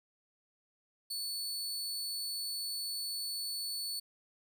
sawtooth tone, 4448 Hz, C#8, 5 cents sharp, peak -33 dBFS, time 1.1-4 s, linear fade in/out 10 ms, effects none

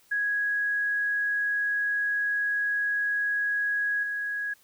sine tone with level steps, 1661.2 Hz, G#6, in tune, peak -24 / -28 dBFS, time 0.11-4.54 s, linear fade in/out 10 ms, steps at 4.03 s, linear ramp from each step 2 ms, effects white hiss -61 dBFS RMS until 4.63 s

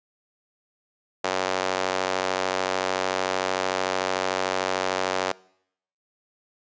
sawtooth tone with high-pass filter, 93.4 Hz, F#2, 17 cents sharp, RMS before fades -26 dBFS, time 1.24-5.32 s, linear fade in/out 5 ms, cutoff 570 Hz, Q 1.2, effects noise-tail reverb RT60 0.7 s tail -23 dB re dry + resampled to 16000 Hz

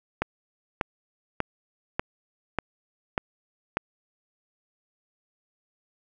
click train, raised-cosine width 0.5 ms, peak -9 dBFS, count 7, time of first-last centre 0.22-3.77 s, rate 1.69 Hz, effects none

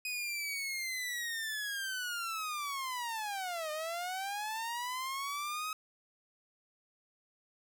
sawtooth linear two-way sweep, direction down then up, 2505 to 605 to 1276 Hz, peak -32 dBFS, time 0.05-5.73 s, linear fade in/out 2 ms, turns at 3.71 s, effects none

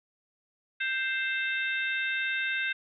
harmonic tone with a mistuned harmonic, 523.3 Hz, C5, in tune, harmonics 3 / 4 / 5 / 6 / 7, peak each -30 / -34 / -34 / -48 / -38 dBFS, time 0.8-2.73 s, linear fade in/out 10 ms, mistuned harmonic 5, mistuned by +22 cents, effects none

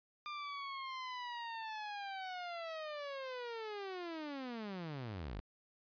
sawtooth linear sweep, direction down, 1200 to 41.19 Hz, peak -38 dBFS, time 0.26-5.4 s, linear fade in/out 0 ms, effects resampled to 11025 Hz

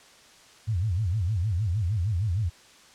sine tone with vibrato, 97.1 Hz, G2, 16 cents flat, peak -23 dBFS, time 0.67-2.5 s, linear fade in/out 20 ms, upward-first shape sine, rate 6.5 Hz, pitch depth 270 cents each way, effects white hiss -53 dBFS RMS until 2.94 s + low-pass 7000 Hz 12 dB/octave

